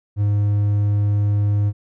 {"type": "tone", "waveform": "triangle", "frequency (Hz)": 102.8, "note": "G#2", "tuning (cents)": -17, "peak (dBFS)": -13, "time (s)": [0.16, 1.73], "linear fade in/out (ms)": 50, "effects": []}